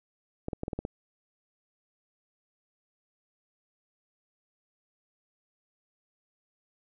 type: clicks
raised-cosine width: 2 ms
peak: -19 dBFS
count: 7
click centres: 0.484 / 0.532 / 0.634 / 0.681 / 0.732 / 0.79 / 0.851 s
effects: none